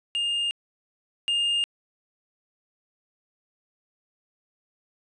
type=tone pair in turn; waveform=triangle; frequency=2821 / 2821 Hz; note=F7 / F7; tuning=+17 / +17 cents; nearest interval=unison; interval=0 cents; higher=neither; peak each=-22 / -20 dBFS; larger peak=second; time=0.15-0.51 / 1.28-1.64 s; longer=neither; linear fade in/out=0 ms; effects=resampled to 24000 Hz